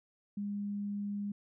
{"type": "tone", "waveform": "sine", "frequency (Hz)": 203.5, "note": "G#3", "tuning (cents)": -35, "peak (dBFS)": -34, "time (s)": [0.37, 1.32], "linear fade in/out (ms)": 5, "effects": []}